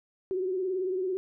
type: tone with vibrato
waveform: sine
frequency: 372.7 Hz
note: F#4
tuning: 13 cents sharp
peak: -27 dBFS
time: 0.31-1.17 s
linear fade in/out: 0 ms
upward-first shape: triangle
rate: 18 Hz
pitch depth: 75 cents each way
effects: none